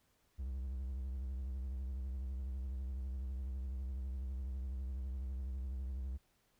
triangle tone with vibrato, 65.1 Hz, C2, 8 cents flat, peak -36 dBFS, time 0.38-6.18 s, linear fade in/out 20 ms, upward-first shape triangle, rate 12 Hz, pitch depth 120 cents each way, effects pink hiss -75 dBFS RMS until 6.59 s

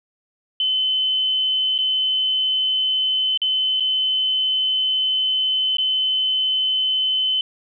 sine tone with dropouts, 3046 Hz, F#7, 50 cents sharp, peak -17 dBFS, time 0.6-7.41 s, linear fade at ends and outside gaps 2 ms, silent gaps 1.78-1.787 / 3.375-3.417 / 3.799-3.805 / 5.77-5.783 s, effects none

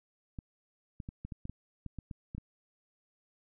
clicks, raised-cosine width 5 ms, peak -28 dBFS, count 12, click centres 0.388 / 1.002 / 1.089 / 1.25 / 1.322 / 1.454 / 1.496 / 1.863 / 1.987 / 2.112 / 2.349 / 2.381 s, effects none

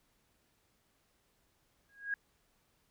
sine tone with exponential growth, 1641 Hz, G#6, 21 cents flat, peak -29 dBFS, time 1.89-2.14 s, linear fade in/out 2 ms, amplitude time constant 53 ms, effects pink hiss -74 dBFS RMS until 2.9 s

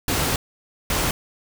pink noise bursts at uneven times, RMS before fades -22 dBFS, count 2, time 0.08-0.36 / 0.9-1.11 s, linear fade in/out 2 ms, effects none

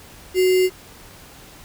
sine tone with sample-and-hold, 370.4 Hz, F#4, 2 cents sharp, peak -13 dBFS, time 0.34-0.7 s, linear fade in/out 50 ms, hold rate 2450 Hz, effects pink hiss -44 dBFS RMS until 1.64 s

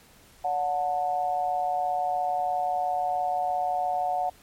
sine tone with amplitude modulation, 730 Hz, F#5, 24 cents flat, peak -20 dBFS, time 0.44-4.3 s, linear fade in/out 10 ms, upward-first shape sine, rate 157 Hz, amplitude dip 80%, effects pink hiss -55 dBFS RMS until 4.42 s + MP3 64 kbps

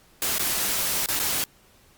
white noise with dropouts, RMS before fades -25 dBFS, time 0.22-1.44 s, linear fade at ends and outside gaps 1 ms, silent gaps 0.383-0.394 / 1.06-1.086 / 1.192-1.198 s, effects pink hiss -57 dBFS RMS until 1.97 s + Opus 48 kbps

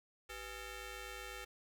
10% pulse ring-modulated tone, 440 Hz, A4, in tune, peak -34 dBFS, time 0.29-1.45 s, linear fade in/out 10 ms, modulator 934 Hz, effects none

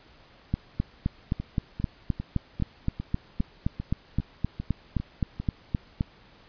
two click trains, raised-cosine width 5 ms, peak -12 / -19 dBFS, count 22 / 11, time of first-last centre 0.54-6.009 / 1.4-5.4 s, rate 3.84 / 2.5 Hz, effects pink hiss -55 dBFS RMS until 6.48 s + resampled to 11025 Hz

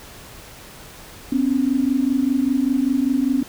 sine tone pair together, 253.8 / 278.9 Hz, B3 / C#4, +47 / +11 cents, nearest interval major second, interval 164 cents, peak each -19 dBFS, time 1.32-3.43 s, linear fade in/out 5 ms, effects pink hiss -41 dBFS RMS until 3.48 s

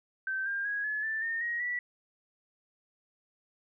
sine tone with pitch steps, 1549 / 1600.8 / 1654.4 / 1709.8 / 1767 / 1826.2 / 1887.3 / 1950.5 Hz, G6 / G6 / G#6 / G#6 / A6 / A#6 / A#6 / B6, -21 / +36 / -7 / +50 / +7 / -36 / +21 / -22 cents, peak -30 dBFS, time 0.27-1.79 s, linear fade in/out 2 ms, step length 190 ms, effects none

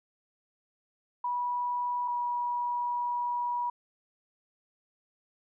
sine tone pair in turn, 976 / 967.6 Hz, B5 / B5, -21 / -36 cents, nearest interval unison, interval 15 cents, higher first, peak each -28 dBFS, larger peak neither, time 1.24-2.08 / 2.08-3.7 s, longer second, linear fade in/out 5 ms, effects none

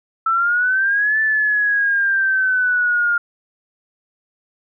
sine exponential two-way sweep, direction up then down, 1318.5 to 1760 to 1407 Hz, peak -14 dBFS, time 0.26-3.18 s, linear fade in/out 5 ms, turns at 1.2 s, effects none

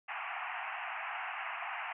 pink band-pass noise, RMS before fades -40 dBFS, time 0.08-1.93 s, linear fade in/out 10 ms, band 690 to 2800 Hz, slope 96 dB/octave, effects none

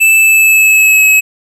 square tone with pitch glide, 2637 to 2568 Hz, E7 to E7, 0 to -46 cents, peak -5 dBFS, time 0-1.21 s, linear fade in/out 20 ms, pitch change -46 cents, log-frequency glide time 0.16-1.06 s, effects none

